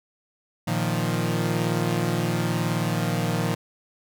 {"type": "chord", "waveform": "sawtooth", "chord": "Bb suspended fourth", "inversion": "none", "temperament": "equal", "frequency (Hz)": [116.54, 155.56, 174.61], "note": ["Bb2", "Eb3", "F3"], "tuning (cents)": [0, 0, 0], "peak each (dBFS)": -23, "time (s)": [0.67, 3.55], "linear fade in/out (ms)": 10, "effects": []}